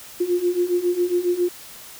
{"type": "beating tone pair", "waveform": "sine", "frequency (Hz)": [349.2, 356.5], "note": ["F4", "F4"], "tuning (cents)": [0, 36], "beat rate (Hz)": 7.3, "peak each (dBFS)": [-23, -20], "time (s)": [0.2, 1.49], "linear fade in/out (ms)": 10, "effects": ["white hiss -41 dBFS RMS until 1.99 s"]}